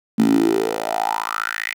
10% pulse tone with high-pass filter sweep, 55 Hz, A1, in tune, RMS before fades -20 dBFS, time 0.18-1.74 s, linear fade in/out 10 ms, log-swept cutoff 220 to 2200 Hz, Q 6.9, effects none

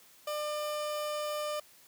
30% pulse tone, 599 Hz, D5, 34 cents sharp, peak -30 dBFS, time 0.27-1.6 s, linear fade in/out 5 ms, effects white hiss -59 dBFS RMS until 1.87 s + high-pass 80 Hz 12 dB/octave

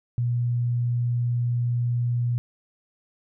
sine tone, 120.6 Hz, B2, 41 cents flat, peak -21 dBFS, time 0.18-2.38 s, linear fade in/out 0 ms, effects none

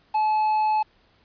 triangle tone with quantisation, 860 Hz, A5, 40 cents flat, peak -17 dBFS, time 0.14-0.83 s, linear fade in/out 10 ms, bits 7, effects pink hiss -61 dBFS RMS until 1.24 s + resampled to 11025 Hz

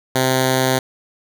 5% pulse tone with notch filter, 130.2 Hz, C3, 8 cents flat, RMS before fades -17 dBFS, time 0.15-0.79 s, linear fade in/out 5 ms, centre 1200 Hz, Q 1.8, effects none

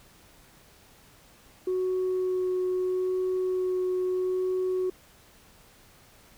sine tone with vibrato, 368.9 Hz, F#4, 5 cents flat, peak -23 dBFS, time 1.67-4.9 s, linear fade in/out 5 ms, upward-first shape sine, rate 0.77 Hz, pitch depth 8 cents each way, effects tanh soft clip ceiling -22 dBFS + pink hiss -56 dBFS RMS until 6.37 s

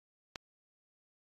click, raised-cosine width 0.2 ms, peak -21 dBFS, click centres 0.358 s, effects AAC 32 kbps

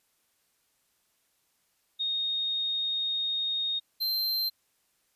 sine / square tone pair in turn, 3711 / 4133 Hz, A#7 / C8, -9 / -22 cents, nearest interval major second, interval 187 cents, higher second, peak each -27 dBFS, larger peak neither, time 1.99-3.8 / 4-4.5 s, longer first, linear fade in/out 20 ms, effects white hiss -72 dBFS RMS until 5.15 s + resampled to 32000 Hz

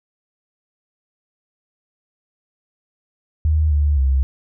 sine tone with pitch steps, 77.4 / 73.3 / 66.8 Hz, D#2 / D2 / C2, -9 / -3 / +36 cents, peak -13 dBFS, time 3.45-4.23 s, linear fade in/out 0 ms, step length 260 ms, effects none

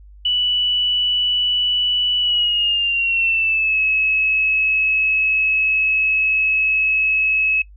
sine tone with pitch glide, 2960 to 2577 Hz, F#7 to E7, 0 to -40 cents, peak -15 dBFS, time 0.25-7.62 s, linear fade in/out 5 ms, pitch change -240 cents, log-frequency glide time 2.19-3.79 s, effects noise-tail reverb RT60 0.1 s tail -20 dB re dry + added 50 Hz sine -40 dBFS peak until 7.76 s

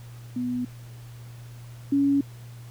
sine tone pair in turn, 246.9 / 280.2 Hz, B3 / C#4, 0 / +19 cents, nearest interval major second, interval 219 cents, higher second, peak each -25 / -18 dBFS, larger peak second, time 0.36-0.65 / 1.92-2.21 s, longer neither, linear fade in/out 5 ms, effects added 119 Hz sine -40 dBFS peak until 2.7 s + pink hiss -53 dBFS RMS until 2.7 s

